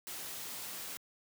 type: noise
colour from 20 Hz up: white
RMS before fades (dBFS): -43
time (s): 0.07-0.97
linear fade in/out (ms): 0
effects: high-pass 100 Hz 12 dB/octave